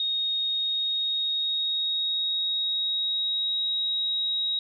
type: tone with pitch glide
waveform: sine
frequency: 3729 to 3805 Hz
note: A#7 to A#7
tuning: 0 to +35 cents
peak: -24 dBFS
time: 0-4.59 s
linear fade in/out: 2 ms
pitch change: +35 cents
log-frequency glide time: 0.49-3.6 s
effects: none